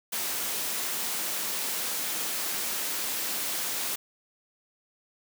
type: high-pass noise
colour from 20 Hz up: white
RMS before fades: -31 dBFS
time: 0.12-3.96 s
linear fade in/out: 10 ms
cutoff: 180 Hz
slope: 12 dB/octave
effects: none